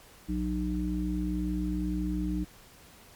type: harmonic tone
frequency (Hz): 61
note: B1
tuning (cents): -21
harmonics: 1 / 3 / 5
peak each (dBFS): -32 / -32 / -32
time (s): 0.28-2.45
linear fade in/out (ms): 20
effects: pink hiss -54 dBFS RMS until 3.15 s + MP3 96 kbps